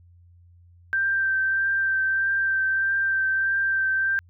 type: tone with vibrato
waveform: sine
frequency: 1568 Hz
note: G6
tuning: in tune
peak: -20 dBFS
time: 0.93-4.19 s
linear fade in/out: 0 ms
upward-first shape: triangle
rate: 1.6 Hz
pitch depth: 18 cents each way
effects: added 87 Hz sine -50 dBFS peak until 4.29 s